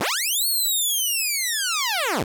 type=linear two-way sweep; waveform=10% pulse; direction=up then down; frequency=56.1 to 4421 to 62.7 Hz; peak=-13 dBFS; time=0-2.24 s; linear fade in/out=10 ms; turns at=0.47 s; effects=none